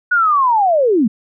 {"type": "linear sweep", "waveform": "sine", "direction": "down", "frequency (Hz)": [1480, 196], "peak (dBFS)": -10, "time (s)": [0.11, 1.08], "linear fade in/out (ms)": 10, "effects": []}